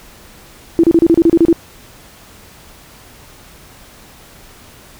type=tone bursts; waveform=sine; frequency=333.5 Hz; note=E4; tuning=20 cents sharp; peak=-5 dBFS; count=10; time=0.79-1.528 s; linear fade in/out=0 ms; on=45 ms; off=32 ms; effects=pink hiss -41 dBFS RMS until 4.99 s